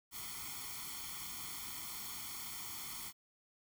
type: noise with comb filter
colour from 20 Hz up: white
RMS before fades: -45 dBFS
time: 0.11-3.13 s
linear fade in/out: 50 ms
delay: 0.91 ms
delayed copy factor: +1
effects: none